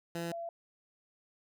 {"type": "tone pair in turn", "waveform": ["15% pulse", "sine"], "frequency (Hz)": [169.2, 676.8], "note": ["E3", "E5"], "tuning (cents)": [45, 45], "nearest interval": "2 octaves", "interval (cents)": 2400, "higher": "second", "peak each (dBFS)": [-29, -37], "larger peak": "first", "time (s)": [[0.15, 0.32], [0.32, 0.49]], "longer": "neither", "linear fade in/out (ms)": 2, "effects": []}